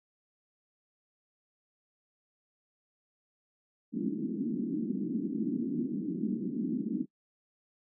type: band-pass noise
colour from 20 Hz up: pink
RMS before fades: -33 dBFS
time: 3.92-7.06 s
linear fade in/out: 50 ms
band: 190 to 320 Hz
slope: 48 dB/octave
effects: noise-tail reverb RT60 0.1 s tail -23 dB re dry